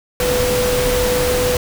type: tone in noise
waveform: sine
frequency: 496.2 Hz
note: B4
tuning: 8 cents sharp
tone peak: -16 dBFS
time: 0.2-1.57 s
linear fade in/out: 2 ms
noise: pink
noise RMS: -20 dBFS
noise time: 0.2-1.57 s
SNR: +1 dB
effects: none